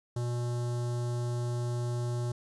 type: tone with notch filter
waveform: square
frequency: 120.7 Hz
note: B2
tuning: 39 cents flat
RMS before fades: -32 dBFS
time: 0.16-2.32 s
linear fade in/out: 5 ms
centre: 2300 Hz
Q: 0.58
effects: resampled to 22050 Hz + 11-bit